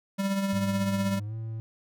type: tone with tremolo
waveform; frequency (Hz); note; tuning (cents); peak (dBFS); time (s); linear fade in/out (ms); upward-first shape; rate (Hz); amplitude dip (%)
square; 196; G3; 0; -24; 0.18-1.2; 20; triangle; 16; 50
type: tone with pitch glide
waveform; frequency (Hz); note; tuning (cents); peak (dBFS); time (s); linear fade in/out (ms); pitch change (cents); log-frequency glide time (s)
triangle; 103.83 to 111.93; G#2 to A2; 0 to +30; -30; 0.53-1.6; 0; +130; 1.24-1.34
effects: none